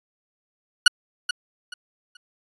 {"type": "tone with echo", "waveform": "20% pulse", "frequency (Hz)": 1459, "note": "F#6", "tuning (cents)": -25, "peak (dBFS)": -4, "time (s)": [0.86, 0.88], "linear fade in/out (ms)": 5, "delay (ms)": 430, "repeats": 3, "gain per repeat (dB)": -12, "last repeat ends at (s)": 2.17, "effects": ["resampled to 24000 Hz"]}